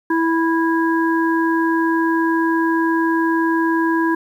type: harmonic tone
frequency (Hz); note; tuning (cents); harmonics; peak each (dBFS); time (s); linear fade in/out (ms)
328.6; E4; -5; 1 / 3 / 5; -16 / -21 / -23; 0.1-4.15; 5
effects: 8-bit